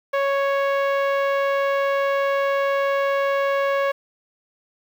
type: tone with low-pass filter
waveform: sawtooth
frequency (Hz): 554.4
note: C#5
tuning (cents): 0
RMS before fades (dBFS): -21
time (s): 0.13-3.92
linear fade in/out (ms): 10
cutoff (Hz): 2100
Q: 0.93
effects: 8-bit